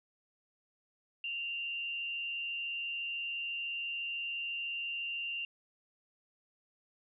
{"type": "tone with frequency modulation", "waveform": "sine", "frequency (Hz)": 2777, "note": "F7", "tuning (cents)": -10, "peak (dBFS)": -35, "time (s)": [1.24, 5.45], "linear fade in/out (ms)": 2, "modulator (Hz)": 166, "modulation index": 0.33, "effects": []}